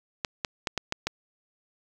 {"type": "clicks", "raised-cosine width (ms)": 0.2, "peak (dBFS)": -10, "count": 6, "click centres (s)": [0.248, 0.448, 0.672, 0.777, 0.924, 1.07], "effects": ["7-bit"]}